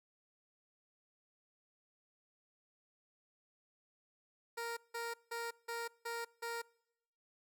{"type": "tone bursts", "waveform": "15% pulse", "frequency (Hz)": 466.2, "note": "A#4", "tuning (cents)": 0, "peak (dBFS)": -33, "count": 6, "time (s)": [4.57, 6.62], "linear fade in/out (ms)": 10, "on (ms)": 200, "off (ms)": 170, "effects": ["noise-tail reverb RT60 0.9 s tail -26 dB re dry"]}